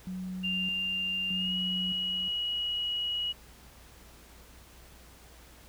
sine tone with tremolo, 185 Hz, F#3, in tune, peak -34 dBFS, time 0.07-2.28 s, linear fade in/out 0 ms, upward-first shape square, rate 0.81 Hz, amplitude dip 65%
sine tone with pitch glide, 2794 to 2908 Hz, F7 to F#7, 0 to -31 cents, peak -29 dBFS, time 0.43-3.33 s, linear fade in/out 20 ms, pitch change +69 cents, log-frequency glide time 1.31-1.56 s
effects added 60 Hz sine -55 dBFS peak until 5.68 s + pink hiss -55 dBFS RMS until 5.68 s

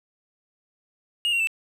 triangle tone with pitch steps, 2854 / 2750 / 2651 Hz, F7 / F7 / E7, +37 / -27 / +9 cents, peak -19 dBFS, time 1.25-1.472 s, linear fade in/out 0 ms, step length 74 ms, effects none

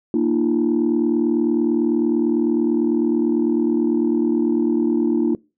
sine tone cluster, 233.2 / 302.3 / 342.2 Hz, A#3 / D#4 / F4, +1 / -50 / -35 cents, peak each -19 dBFS, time 0.14-5.35 s, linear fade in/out 2 ms, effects noise-tail reverb RT60 0.3 s tail -25 dB re dry + tanh soft clip ceiling -10 dBFS

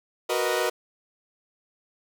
sawtooth chord, B major seventh, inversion second, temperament equal, 370 / 466.2 / 493.9 / 622.3 Hz, F#4 / A#4 / B4 / D#5, 0 / 0 / 0 / 0 cents, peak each -25 dBFS, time 0.29-0.7 s, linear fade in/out 10 ms, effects none

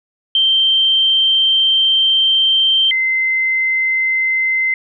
sine tone pair in turn, 3136 / 2067 Hz, G7 / C7, 0 / -22 cents, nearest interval perfect fifth, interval 722 cents, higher first, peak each -10 / -13 dBFS, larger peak first, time 0.35-2.91 / 2.91-4.74 s, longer first, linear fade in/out 2 ms, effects none

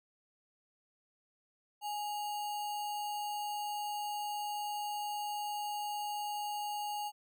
sine tone with sample-and-hold, 830.6 Hz, G#5, in tune, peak -35 dBFS, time 1.81-7.12 s, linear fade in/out 50 ms, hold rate 3675 Hz, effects none

